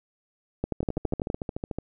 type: two click trains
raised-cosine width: 2 ms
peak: -17 / -13 dBFS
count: 14 / 9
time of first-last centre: 0.83-1.786 / 0.64-1.301 s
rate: 13.6 / 12.1 Hz
effects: none